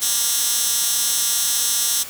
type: tone with high-pass filter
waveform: 10% pulse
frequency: 234.7 Hz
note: A#3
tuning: 12 cents sharp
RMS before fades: -20 dBFS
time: 0.01-2.04 s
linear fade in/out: 20 ms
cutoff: 6300 Hz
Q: 1
effects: white hiss -35 dBFS RMS until 2.09 s